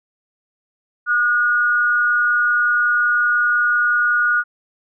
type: tone pair together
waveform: sine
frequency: 1217.6 / 1448 Hz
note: D#6 / F#6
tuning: -38 / -38 cents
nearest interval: minor third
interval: 300 cents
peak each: -23 / -14 dBFS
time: 1.06-4.44 s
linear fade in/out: 50 ms
effects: none